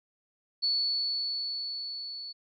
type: tone with level ramp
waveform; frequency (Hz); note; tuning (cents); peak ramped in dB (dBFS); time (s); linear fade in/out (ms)
sine; 4435; C#8; 0; -24 to -38; 0.62-2.33; 20
effects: none